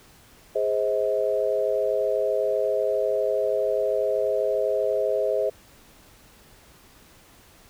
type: chord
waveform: sine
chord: Ab major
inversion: none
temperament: equal with one note detuned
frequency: 415.3 / 523.3 / 635.7 Hz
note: Ab4 / C5 / Eb5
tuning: 0 / 0 / +37 cents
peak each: -26 / -25 / -25 dBFS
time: 0.55-5.5 s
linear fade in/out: 10 ms
effects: pink hiss -53 dBFS RMS until 7.69 s